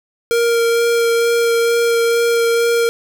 square tone with vibrato, 466.2 Hz, A#4, in tune, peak -13 dBFS, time 0.31-2.89 s, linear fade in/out 0 ms, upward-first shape sine, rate 2.2 Hz, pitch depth 9 cents each way, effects none

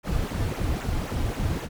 brown noise with flanger, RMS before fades -27 dBFS, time 0.03-1.69 s, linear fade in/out 50 ms, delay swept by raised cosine 0.2 to 5.5 ms, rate 3.8 Hz, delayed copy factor -0.85, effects none

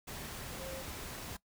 sine tone in noise, 532 Hz, C5, 29 cents sharp, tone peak -43 dBFS, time 0.59-0.82 s, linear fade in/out 10 ms, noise pink, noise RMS -44 dBFS, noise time 0.07-1.37 s, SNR -2 dB, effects noise-tail reverb RT60 0.1 s tail -19 dB re dry

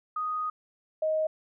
sine tone pair in turn, 1244.5 / 626.6 Hz, D#6 / D#5, 0 / +12 cents, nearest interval octave, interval 1188 cents, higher first, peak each -28 / -24 dBFS, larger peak second, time 0.16-0.5 / 1.02-1.27 s, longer first, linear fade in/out 5 ms, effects none

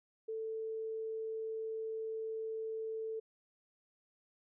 sine tone, 443.1 Hz, A4, 12 cents sharp, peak -37 dBFS, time 0.28-3.2 s, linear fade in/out 10 ms, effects none

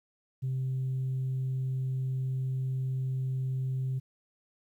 sine tone, 130.81 Hz, C3, in tune, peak -27 dBFS, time 0.42-4 s, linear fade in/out 20 ms, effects tanh soft clip ceiling -26 dBFS + 11-bit

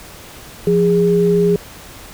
sine tone pair together, 174.1 / 410.5 Hz, F3 / G#4, -5 / -20 cents, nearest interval octave + minor third, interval 1485 cents, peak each -15 / -12 dBFS, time 0.67-1.56 s, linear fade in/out 2 ms, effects pink hiss -37 dBFS RMS until 2.13 s

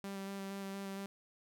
sawtooth tone with vibrato, 196 Hz, G3, in tune, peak -37 dBFS, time 0.04-1.06 s, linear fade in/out 0 ms, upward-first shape square, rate 4.3 Hz, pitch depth 11 cents each way, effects none

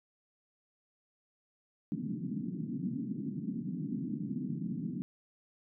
white band-pass noise, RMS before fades -37 dBFS, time 1.92-5.02 s, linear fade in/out 0 ms, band 140 to 280 Hz, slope 48 dB/octave, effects none

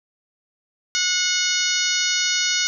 harmonic tone with a mistuned harmonic, 732 Hz, F#5, 19 cents flat, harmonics 2 / 3 / 4 / 5 / 6 / 7 / 8 / 9, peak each -27 / -27 / -27 / -27 / -27 / -27 / -27 / -27 dBFS, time 0.95-2.67 s, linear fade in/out 0 ms, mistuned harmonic 3, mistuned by -18 cents, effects none

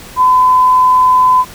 sine tone, 1013 Hz, B5, 44 cents sharp, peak -5 dBFS, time 0.16-1.45 s, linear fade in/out 50 ms, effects pink hiss -33 dBFS RMS until 1.54 s

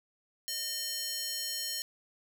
square tone with high-pass filter, 610 Hz, D#5, 34 cents flat, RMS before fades -36 dBFS, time 0.48-1.82 s, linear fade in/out 0 ms, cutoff 4400 Hz, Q 1.2, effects none

